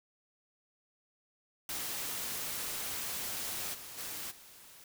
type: noise with level steps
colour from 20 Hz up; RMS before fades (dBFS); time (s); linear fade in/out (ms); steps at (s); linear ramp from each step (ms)
white; -38 / -47 / -41 / -55; 1.69-4.84; 2; 3.73 / 3.97 / 4.3; 20
effects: none